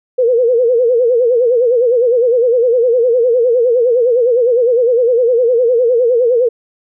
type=tone with vibrato; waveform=sine; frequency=483.2 Hz; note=B4; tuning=38 cents flat; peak=-8 dBFS; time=0.18-6.49 s; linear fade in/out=10 ms; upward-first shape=sine; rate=9.8 Hz; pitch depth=110 cents each way; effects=none